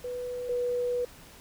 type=tone pair in turn; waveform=sine; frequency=493.9 / 489.4 Hz; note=B4 / B4; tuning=0 / -16 cents; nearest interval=unison; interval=16 cents; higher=first; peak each=-32 / -26 dBFS; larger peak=second; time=0.04-0.49 / 0.49-1.05 s; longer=second; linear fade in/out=5 ms; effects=pink hiss -51 dBFS RMS until 1.4 s